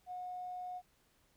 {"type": "tone with tanh clipping", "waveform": "triangle", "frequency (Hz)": 726, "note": "F#5", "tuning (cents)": -33, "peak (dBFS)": -40, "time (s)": [0.06, 0.82], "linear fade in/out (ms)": 50, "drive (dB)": 2, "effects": ["pink hiss -72 dBFS RMS until 1.36 s"]}